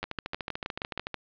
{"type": "two click trains", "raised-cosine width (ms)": 0.3, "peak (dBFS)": [-17, -16], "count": [16, 7], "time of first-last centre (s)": [[0.04, 1.143], [0.03, 0.976]], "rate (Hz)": [13.6, 6.34], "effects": ["resampled to 11025 Hz", "9-bit"]}